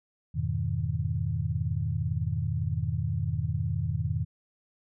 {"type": "chord", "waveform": "sine", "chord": "F half-diminished seventh", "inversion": "none", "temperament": "equal with one note detuned", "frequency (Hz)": [85.81, 103.83, 123.47, 155.56], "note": ["F2", "Ab2", "Cb3", "Eb3"], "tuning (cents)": [-30, 0, 0, 0], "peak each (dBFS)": -32, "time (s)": [0.34, 4.25], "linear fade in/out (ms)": 20, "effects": []}